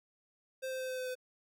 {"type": "tone with pitch steps", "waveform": "square", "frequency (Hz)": [523.3, 520, 516.7, 513.4, 510.2, 506.9], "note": ["C5", "C5", "C5", "C5", "C5", "B4"], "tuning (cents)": [0, -11, -22, -33, -44, 45], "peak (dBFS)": -37, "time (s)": [0.62, 1.154], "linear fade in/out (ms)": 20, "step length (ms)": 89, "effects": []}